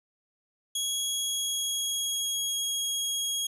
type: tone with pitch glide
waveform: 20% pulse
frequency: 3322 to 3295 Hz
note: G#7 to G#7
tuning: 0 to -14 cents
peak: -22 dBFS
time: 0.75-3.47 s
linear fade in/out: 5 ms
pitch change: -14 cents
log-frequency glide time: 1.04-2.73 s
effects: none